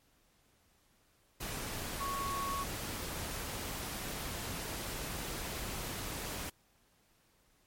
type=tone in noise; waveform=sine; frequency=1108.7 Hz; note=C#6; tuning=in tune; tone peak=-35 dBFS; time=2-2.64 s; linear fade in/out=10 ms; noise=pink; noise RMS=-40 dBFS; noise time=1.4-6.5 s; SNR=+2 dB; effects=pink hiss -70 dBFS RMS until 7.66 s + MP3 64 kbps